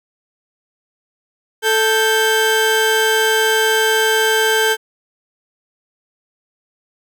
30% pulse tone pair together, 440 / 1568 Hz, A4 / G6, 0 / 0 cents, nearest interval octave + minor seventh, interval 2200 cents, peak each -13 dBFS, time 1.62-4.77 s, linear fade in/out 50 ms, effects none

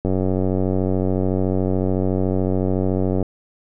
click train, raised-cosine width 2 ms, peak -8 dBFS, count 299, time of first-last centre 0.05-3.227 s, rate 93.8 Hz, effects none

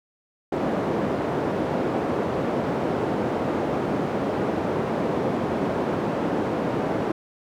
white band-pass noise, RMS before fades -25 dBFS, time 0.52-7.12 s, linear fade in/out 5 ms, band 150 to 520 Hz, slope 12 dB/octave, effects none

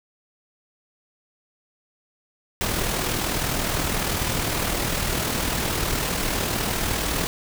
pink noise with amplitude modulation, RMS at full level -23 dBFS, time 2.61-7.27 s, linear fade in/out 0 ms, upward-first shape sine, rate 39.8 Hz, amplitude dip 40%, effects none

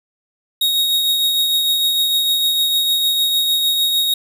45% pulse tone with tremolo, 3759 Hz, A#7, 14 cents sharp, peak -13 dBFS, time 0.61-4.14 s, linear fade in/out 5 ms, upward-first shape triangle, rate 6.6 Hz, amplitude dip 35%, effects none

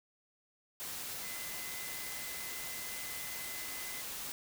sine tone in noise, 2034 Hz, C7, 50 cents flat, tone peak -48 dBFS, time 1.23-4.01 s, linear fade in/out 0 ms, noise white, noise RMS -42 dBFS, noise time 0.8-4.32 s, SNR -9 dB, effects none

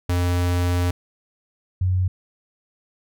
square / sine tone pair in turn, 88.5 / 92.15 Hz, F2 / F#2, +23 / -7 cents, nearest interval minor second, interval 70 cents, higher second, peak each -19 / -17 dBFS, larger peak second, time 0.09-0.91 / 1.81-2.08 s, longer first, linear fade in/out 5 ms, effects none

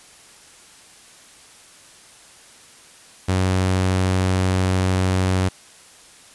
sawtooth tone, 93.2 Hz, F#2, 13 cents sharp, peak -13 dBFS, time 3.28-5.49 s, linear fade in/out 10 ms, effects white hiss -47 dBFS RMS until 6.34 s + resampled to 24000 Hz

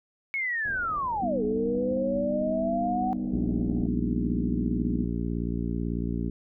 sine linear two-way sweep, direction down then up, 2217 to 417.7 to 756 Hz, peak -26 dBFS, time 0.34-3.13 s, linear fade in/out 0 ms, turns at 1.43 s
pink low-pass noise, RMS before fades -43 dBFS, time 0.65-3.87 s, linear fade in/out 0 ms, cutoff 760 Hz, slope 96 dB/octave
sine chord, G augmented, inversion none, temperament equal, 196 / 246.9 / 311.1 Hz, G3 / B3 / D#4, 0 / 0 / 0 cents, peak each -32 / -30 / -35 dBFS, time 1.22-5.05 s, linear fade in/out 5 ms
harmonic tone, 58.1 Hz, A#1, 5 cents flat, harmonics 1 / 2 / 3 / 4 / 5 / 6 / 7, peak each -32 / -36 / -32 / -33 / -35 / -41 / -41 dBFS, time 3.32-6.3 s, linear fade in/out 5 ms
effects none

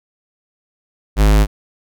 square tone, 52 Hz, G#1, 3 cents sharp, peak -9 dBFS, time 1.16-1.47 s, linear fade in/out 50 ms, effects none

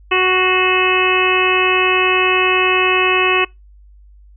harmonic tone with a mistuned harmonic, 370 Hz, F#4, in tune, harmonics 1 / 2 / 3 / 4 / 5 / 6 / 7 / 8, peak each -17 / -24 / -18 / -26 / -23 / -24 / -16 / -23 dBFS, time 0.11-3.45 s, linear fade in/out 10 ms, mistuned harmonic 6, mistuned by -54 cents, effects noise-tail reverb RT60 0.2 s tail -25 dB re dry + added 50 Hz sine -41 dBFS peak until 4.36 s

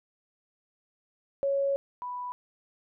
sine tone pair in turn, 554.4 / 987.8 Hz, C#5 / B5, 0 / 0 cents, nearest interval minor seventh, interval 1000 cents, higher second, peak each -24 / -33 dBFS, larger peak first, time 1.43-1.76 / 2.02-2.32 s, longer first, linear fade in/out 0 ms, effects none

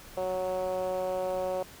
10% pulse tone with band-pass filter, 185 Hz, F#3, in tune, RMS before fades -31 dBFS, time 0.17-1.63 s, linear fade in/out 5 ms, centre 560 Hz, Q 3.1, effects pink hiss -49 dBFS RMS until 1.8 s

